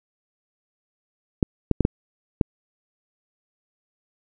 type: clicks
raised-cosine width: 3 ms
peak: -4 dBFS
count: 5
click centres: 1.428 / 1.713 / 1.807 / 1.851 / 2.412 s
effects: none